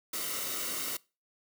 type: noise with comb filter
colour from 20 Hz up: white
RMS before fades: -35 dBFS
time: 0.13-0.97 s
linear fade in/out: 5 ms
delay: 1.2 ms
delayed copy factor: -0.6
effects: noise-tail reverb RT60 0.3 s tail -23 dB re dry